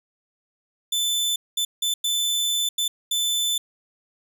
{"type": "tone bursts at uneven times", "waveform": "sawtooth", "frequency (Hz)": 3520, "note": "A7", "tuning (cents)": 0, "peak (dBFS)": -18, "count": 6, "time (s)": [[0.92, 1.36], [1.57, 1.65], [1.82, 1.94], [2.04, 2.69], [2.78, 2.88], [3.11, 3.58]], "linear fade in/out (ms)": 5, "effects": []}